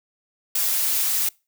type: noise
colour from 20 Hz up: blue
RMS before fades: -22 dBFS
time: 0.55-1.29 s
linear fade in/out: 5 ms
effects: noise-tail reverb RT60 0.3 s tail -26 dB re dry